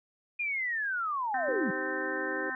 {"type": "linear sweep", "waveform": "sine", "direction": "down", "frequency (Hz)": [2451, 164.81], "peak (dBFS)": -29, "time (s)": [0.39, 1.71], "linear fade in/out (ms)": 10}
{"type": "harmonic tone", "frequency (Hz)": 259, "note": "C4", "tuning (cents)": -17, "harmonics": [1, 3, 4, 5, 6, 7], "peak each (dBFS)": [-46, -43, -42, -46, -36, -36], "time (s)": [1.34, 2.55], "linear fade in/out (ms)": 2}
{"type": "chord", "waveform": "sine", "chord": "C minor", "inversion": "first", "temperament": "equal", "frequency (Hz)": [311.1, 392, 523.3], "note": ["Eb4", "G4", "C5"], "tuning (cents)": [0, 0, 0], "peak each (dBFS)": -38, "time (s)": [1.48, 2.5], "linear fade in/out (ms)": 2}
{"effects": []}